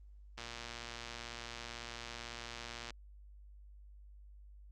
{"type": "click train", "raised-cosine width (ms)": 0.2, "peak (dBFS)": -27, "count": 299, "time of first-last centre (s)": [0.38, 2.905], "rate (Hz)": 118, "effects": ["added 50 Hz sine -53 dBFS peak until 4.71 s", "Opus 24 kbps"]}